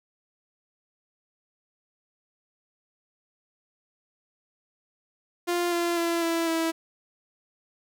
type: tone with pitch steps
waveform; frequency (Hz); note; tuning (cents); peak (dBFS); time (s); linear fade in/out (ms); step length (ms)
sawtooth; 349.2 / 343.6 / 338.1 / 332.7 / 327.3; F4 / F4 / E4 / E4 / E4; 0 / -28 / +44 / +16 / -12; -20; 5.47-6.72; 20; 250
effects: none